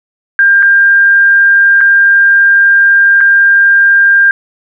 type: tone with dropouts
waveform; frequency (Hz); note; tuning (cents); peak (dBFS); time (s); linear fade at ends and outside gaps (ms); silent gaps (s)
sine; 1598; G6; +33; -3; 0.39-4.31; 1; 0.625-0.628 / 1.807-1.811 / 3.206-3.21
effects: none